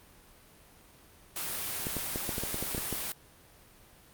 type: noise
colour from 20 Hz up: white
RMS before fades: -35 dBFS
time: 1.36-3.12 s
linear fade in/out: 2 ms
type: clicks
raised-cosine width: 2 ms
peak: -21 dBFS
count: 11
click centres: 1.869 / 1.967 / 2.159 / 2.292 / 2.381 / 2.436 / 2.544 / 2.626 / 2.748 / 2.78 / 2.927 s
effects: pink hiss -57 dBFS RMS until 4.13 s + Opus 32 kbps